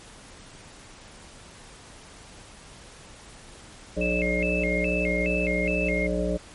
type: harmonic tone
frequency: 60.4 Hz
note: B1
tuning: 38 cents flat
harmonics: 1 / 3 / 5 / 7 / 9 / 10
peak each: -30 / -29 / -32 / -32 / -31 / -30 dBFS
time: 3.96-6.38 s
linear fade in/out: 20 ms
type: tone with vibrato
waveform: sine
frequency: 2368 Hz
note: D7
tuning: 14 cents sharp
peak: -27 dBFS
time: 4.01-6.07 s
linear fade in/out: 5 ms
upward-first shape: square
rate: 2.4 Hz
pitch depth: 180 cents each way
effects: pink hiss -47 dBFS RMS until 6.54 s + MP3 48 kbps